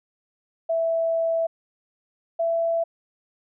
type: tone pair in turn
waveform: sine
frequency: 659.3 / 666.6 Hz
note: E5 / E5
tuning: 0 / +19 cents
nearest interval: unison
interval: 19 cents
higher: second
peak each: -20 dBFS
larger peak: neither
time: 0.69-1.47 / 2.39-2.84 s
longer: first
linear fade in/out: 10 ms
effects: none